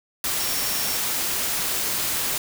sine tone in noise, 5510 Hz, F8, 24 cents flat, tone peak -32 dBFS, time 0.4-0.97 s, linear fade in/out 2 ms, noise white, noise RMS -25 dBFS, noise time 0.24-2.38 s, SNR -10 dB, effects none

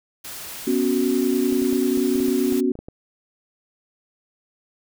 white noise, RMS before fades -35 dBFS, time 0.24-2.61 s, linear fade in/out 10 ms
sine chord, B suspended second, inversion none, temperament equal, 246.9 / 277.2 / 370 Hz, B3 / C#4 / F#4, 0 / 0 / 0 cents, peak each -22 dBFS, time 0.67-2.72 s, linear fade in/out 5 ms
clicks, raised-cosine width 2 ms, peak -23 dBFS, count 11, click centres 1.525 / 1.621 / 1.729 / 1.974 / 2.155 / 2.204 / 2.283 / 2.524 / 2.754 / 2.79 / 2.885 s
effects none

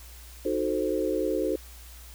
sine chord, D# diminished seventh, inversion none, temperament equal, 311.1 / 370 / 440 / 523.3 Hz, D#4 / F#4 / A4 / C5, 0 / 0 / 0 / 0 cents, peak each -30 dBFS, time 0.45-1.56 s, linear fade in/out 5 ms, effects added 60 Hz sine -45 dBFS peak until 2.14 s + white hiss -50 dBFS RMS until 2.14 s

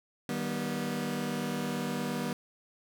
sawtooth chord, Eb augmented, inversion none, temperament just, 155.56 / 194.45 / 243.1 Hz, Eb3 / G3 / B3, 0 / -14 / -27 cents, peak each -34 / -32 / -30 dBFS, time 0.29-2.33 s, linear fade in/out 2 ms, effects none

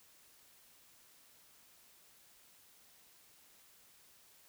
silence, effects white hiss -64 dBFS RMS until 4.48 s

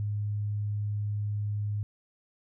sine tone, 103.83 Hz, G#2, in tune, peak -28 dBFS, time 0-1.83 s, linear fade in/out 0 ms, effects none

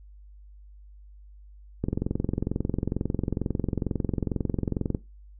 click train, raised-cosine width 3 ms, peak -13 dBFS, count 70, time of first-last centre 1.84-4.948 s, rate 22.2 Hz, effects noise-tail reverb RT60 0.2 s tail -17 dB re dry + added 50 Hz sine -46 dBFS peak until 5.39 s

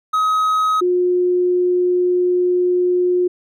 triangle / sine tone pair in turn, 1268 / 359 Hz, D#6 / F4, +32 / +48 cents, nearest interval octave + minor seventh, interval 2184 cents, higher first, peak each -12 / -13 dBFS, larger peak first, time 0.13-0.81 / 0.81-3.28 s, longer second, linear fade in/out 10 ms, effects none

